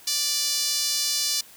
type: tone with high-pass filter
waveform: sawtooth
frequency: 587.3 Hz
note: D5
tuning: in tune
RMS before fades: -25 dBFS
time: 0.07-1.41 s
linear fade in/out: 5 ms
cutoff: 4800 Hz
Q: 2.4
effects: white hiss -49 dBFS RMS until 1.56 s